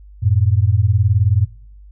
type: beating tone pair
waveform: sine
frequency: 92 / 111 Hz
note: F#2 / A2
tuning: -9 / +16 cents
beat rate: 19 Hz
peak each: -14 dBFS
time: 0.22-1.46 s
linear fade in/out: 20 ms
effects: noise-tail reverb RT60 0.7 s tail -25 dB re dry + added 50 Hz sine -38 dBFS peak until 1.91 s